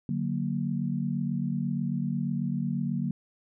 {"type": "chord", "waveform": "sine", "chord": "D augmented", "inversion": "none", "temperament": "equal", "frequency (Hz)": [146.83, 185, 233.1], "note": ["D3", "F#3", "A#3"], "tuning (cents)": [0, 0, 0], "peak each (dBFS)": -31, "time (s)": [0.09, 3.11], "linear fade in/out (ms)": 2, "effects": []}